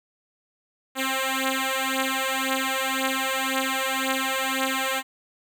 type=beating tone pair; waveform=5% pulse; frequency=264.1 / 266 Hz; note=C4 / C4; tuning=+16 / +29 cents; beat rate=1.9 Hz; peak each=-15 dBFS; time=0.95-5.03 s; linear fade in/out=50 ms; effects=none